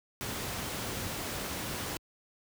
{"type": "noise", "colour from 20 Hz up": "pink", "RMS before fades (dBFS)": -36, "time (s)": [0.21, 1.97], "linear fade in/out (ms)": 0, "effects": ["high-pass 60 Hz 12 dB/octave"]}